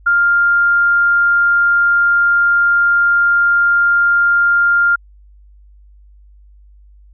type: tone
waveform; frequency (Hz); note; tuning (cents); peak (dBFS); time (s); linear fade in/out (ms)
sine; 1400; F6; +4; -9; 0.06-4.96; 10
effects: added 50 Hz sine -41 dBFS peak until 7.13 s